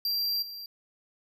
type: tone with level steps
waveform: square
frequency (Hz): 4732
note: D8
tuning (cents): +12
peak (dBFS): -27 / -39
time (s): 0.05-0.66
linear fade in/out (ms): 2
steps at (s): 0.42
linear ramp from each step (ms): 5
effects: none

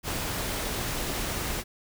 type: noise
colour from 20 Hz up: pink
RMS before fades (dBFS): -31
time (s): 0.03-1.64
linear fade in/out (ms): 50
effects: none

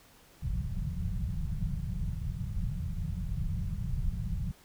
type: low-pass noise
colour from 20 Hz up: pink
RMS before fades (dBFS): -33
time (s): 0.42-4.52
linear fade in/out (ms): 10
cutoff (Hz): 190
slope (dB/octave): 96
effects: pink hiss -59 dBFS RMS until 4.64 s

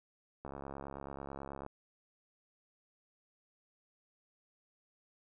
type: click train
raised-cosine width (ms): 1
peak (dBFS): -30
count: 85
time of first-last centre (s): 0.45-1.664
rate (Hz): 69.2
effects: none

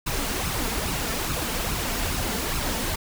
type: noise with flanger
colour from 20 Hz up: pink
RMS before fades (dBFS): -27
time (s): 0.06-2.96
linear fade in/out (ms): 10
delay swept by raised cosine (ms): 0.74 to 4.54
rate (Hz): 2.4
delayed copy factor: +0.55
effects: none

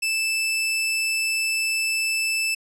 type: tone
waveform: sawtooth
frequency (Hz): 2637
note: E7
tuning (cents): 0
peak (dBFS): -18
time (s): 0.02-2.55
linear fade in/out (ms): 10
effects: low-pass 12000 Hz 12 dB/octave

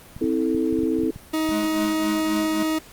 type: clicks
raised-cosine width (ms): 5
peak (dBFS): -23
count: 10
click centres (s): 0.165 / 0.242 / 0.548 / 0.728 / 0.789 / 0.834 / 0.989 / 1.036 / 1.161 / 1.491
type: chord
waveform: sine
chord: A minor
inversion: first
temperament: equal with one note detuned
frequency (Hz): 261.6 / 323.6 / 440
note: C4 / E4 / A4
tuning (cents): 0 / -32 / 0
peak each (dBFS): -24 / -22 / -26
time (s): 0.21-1.11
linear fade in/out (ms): 5
type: tone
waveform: 40% pulse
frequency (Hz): 315.2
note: D#4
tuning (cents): +23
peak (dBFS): -20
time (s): 1.33-2.79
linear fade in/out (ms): 10
type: tone with tremolo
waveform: square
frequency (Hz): 211.7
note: G#3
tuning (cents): +33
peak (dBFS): -25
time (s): 1.51-2.63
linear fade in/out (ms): 5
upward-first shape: triangle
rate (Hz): 3.8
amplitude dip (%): 95
effects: pink hiss -46 dBFS RMS until 2.92 s + Opus 32 kbps

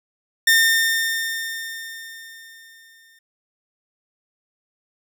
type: tone with exponential decay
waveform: sawtooth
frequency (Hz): 1815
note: A#6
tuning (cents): -47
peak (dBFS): -8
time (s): 0.47-3.19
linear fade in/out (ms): 5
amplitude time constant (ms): 590
effects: none

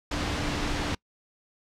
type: tone in noise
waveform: sine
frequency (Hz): 293.7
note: D4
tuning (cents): 0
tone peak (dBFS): -35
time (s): 0.11-0.95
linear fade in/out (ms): 5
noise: pink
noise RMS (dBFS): -29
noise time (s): 0.11-0.95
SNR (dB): -9
effects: noise-tail reverb RT60 0.1 s tail -26 dB re dry + low-pass 5000 Hz 12 dB/octave

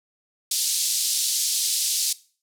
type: band-pass noise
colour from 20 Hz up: pink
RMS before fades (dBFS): -24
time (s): 0.51-2.13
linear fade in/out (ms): 5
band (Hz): 4100 to 12000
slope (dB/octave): 24
effects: noise-tail reverb RT60 0.4 s tail -19 dB re dry

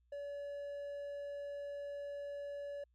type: tone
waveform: triangle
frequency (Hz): 571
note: D5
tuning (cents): -49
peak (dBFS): -39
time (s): 0.12-2.84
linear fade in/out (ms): 5
effects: added 60 Hz sine -70 dBFS peak until 2.94 s + MP3 64 kbps

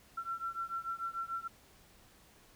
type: beating tone pair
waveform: sine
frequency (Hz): 1351 / 1357.8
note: E6 / F6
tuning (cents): +42 / -49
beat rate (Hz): 6.8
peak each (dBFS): -39 / -40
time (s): 0.17-1.48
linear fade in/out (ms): 10
effects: pink hiss -62 dBFS RMS until 2.55 s

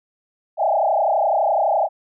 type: tone with frequency modulation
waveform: sine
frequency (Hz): 723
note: F#5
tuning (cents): -40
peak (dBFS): -15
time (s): 0.57-1.89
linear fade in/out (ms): 50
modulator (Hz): 31.9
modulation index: 3.6
effects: none

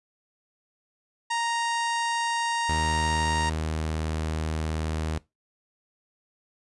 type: harmonic tone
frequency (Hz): 932.3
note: A#5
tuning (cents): 0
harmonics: 1 / 2 / 3 / 4 / 5 / 6 / 7 / 8 / 9 / 10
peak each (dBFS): -26 / -32 / -36 / -38 / -40 / -42 / -43 / -44 / -45 / -46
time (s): 1.3-3.5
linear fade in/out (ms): 10
type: tone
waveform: sawtooth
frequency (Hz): 78.7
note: D#2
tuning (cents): +20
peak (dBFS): -23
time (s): 2.69-5.18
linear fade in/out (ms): 0
effects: noise-tail reverb RT60 0.2 s tail -20 dB re dry + resampled to 24000 Hz

